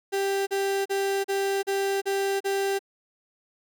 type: tone bursts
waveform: 35% pulse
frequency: 393.1 Hz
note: G4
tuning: 5 cents sharp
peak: -22 dBFS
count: 7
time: 0.12-2.792 s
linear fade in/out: 20 ms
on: 350 ms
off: 37 ms
effects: none